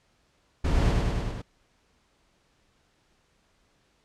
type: noise with echo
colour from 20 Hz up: brown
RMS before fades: -24 dBFS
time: 0.64-0.92 s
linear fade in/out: 10 ms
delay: 100 ms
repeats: 5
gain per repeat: -2 dB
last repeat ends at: 1.42 s
effects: pink hiss -67 dBFS RMS until 4.04 s + low-pass 7000 Hz 12 dB/octave